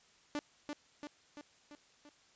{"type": "tone with echo", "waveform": "sawtooth", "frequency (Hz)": 293.7, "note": "D4", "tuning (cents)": 0, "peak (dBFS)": -31, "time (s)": [0.35, 0.39], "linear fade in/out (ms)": 0, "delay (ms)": 340, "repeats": 5, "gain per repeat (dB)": -4, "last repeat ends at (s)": 2.09, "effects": ["white hiss -66 dBFS RMS until 2.35 s", "resampled to 16000 Hz"]}